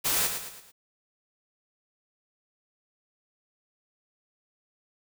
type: noise with echo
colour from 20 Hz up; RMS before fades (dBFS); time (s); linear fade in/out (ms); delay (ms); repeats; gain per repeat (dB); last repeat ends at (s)
white; -26; 0.04-0.28; 20; 110; 4; -7; 0.72
effects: none